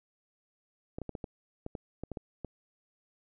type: clicks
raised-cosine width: 2 ms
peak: -24 dBFS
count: 11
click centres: 0.985 / 1.017 / 1.093 / 1.152 / 1.242 / 1.664 / 1.752 / 2.036 / 2.117 / 2.172 / 2.447 s
effects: none